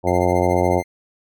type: harmonic tone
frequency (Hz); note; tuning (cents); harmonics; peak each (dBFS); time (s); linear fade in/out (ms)
89.5; F2; +43; 1 / 2 / 3 / 4 / 5 / 6 / 7 / 8 / 9 / 10; -23 / -26 / -26 / -22 / -25 / -22 / -24 / -24 / -26 / -27; 0.03-0.83; 50
type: tone with tremolo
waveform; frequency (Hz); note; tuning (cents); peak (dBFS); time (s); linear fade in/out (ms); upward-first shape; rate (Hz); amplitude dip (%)
45% pulse; 2093; C7; 0; -31; 0.07-0.84; 2; triangle; 14; 90
effects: none